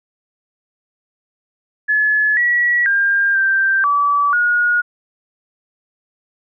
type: tone with pitch steps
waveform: sine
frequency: 1711 / 1930 / 1602 / 1570 / 1150 / 1443 Hz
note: A6 / B6 / G6 / G6 / D6 / F#6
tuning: -49 / -40 / +37 / +2 / -37 / -44 cents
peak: -12 dBFS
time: 1.88-4.82 s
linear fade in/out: 20 ms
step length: 490 ms
effects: none